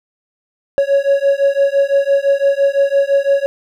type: beating tone pair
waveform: triangle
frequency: 553 / 558.9 Hz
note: C#5 / C#5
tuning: -4 / +14 cents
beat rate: 5.9 Hz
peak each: -12 dBFS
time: 0.78-3.46 s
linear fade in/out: 0 ms
effects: none